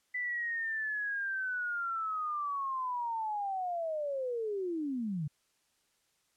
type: linear sweep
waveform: sine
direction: down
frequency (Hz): 1997 to 138.1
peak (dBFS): -32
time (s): 0.14-5.28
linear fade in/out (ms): 10
effects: white hiss -74 dBFS RMS until 6.36 s + low-pass 10000 Hz 12 dB/octave